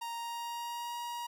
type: tone with pitch glide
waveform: 45% pulse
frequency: 933 to 952.1 Hz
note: A#5 to A#5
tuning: +1 to +36 cents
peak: -37 dBFS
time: 0.01-1.27 s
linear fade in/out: 10 ms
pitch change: +35 cents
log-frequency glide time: 0.15-0.97 s
effects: none